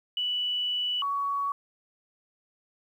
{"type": "tone pair in turn", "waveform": "sine", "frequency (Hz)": [2960, 1123.6], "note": ["F#7", "C#6"], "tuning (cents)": [0, 23], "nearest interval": "octave + perfect fourth", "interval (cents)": 1677, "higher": "first", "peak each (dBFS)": -26, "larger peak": "neither", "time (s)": [[0.17, 1.02], [1.02, 1.52]], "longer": "first", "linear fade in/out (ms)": 2, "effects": ["10-bit"]}